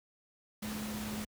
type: tone in noise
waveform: sine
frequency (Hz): 212.9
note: G#3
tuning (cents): +43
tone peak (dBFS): -38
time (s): 0.62-1.25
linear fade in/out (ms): 10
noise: pink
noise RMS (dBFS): -42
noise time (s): 0.62-1.25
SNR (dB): +1
effects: high-pass 60 Hz 12 dB/octave